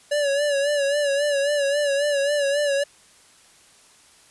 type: tone with vibrato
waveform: square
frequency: 571 Hz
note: D5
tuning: 49 cents flat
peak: -20 dBFS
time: 0.11-2.84 s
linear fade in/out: 10 ms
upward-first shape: sine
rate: 3.7 Hz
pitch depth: 59 cents each way
effects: white hiss -53 dBFS RMS until 4.3 s + resampled to 24000 Hz